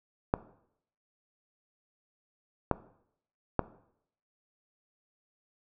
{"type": "clicks", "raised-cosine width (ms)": 1, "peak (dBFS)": -10, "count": 3, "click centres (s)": [0.339, 2.713, 3.593], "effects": ["noise-tail reverb RT60 0.7 s tail -17 dB re dry"]}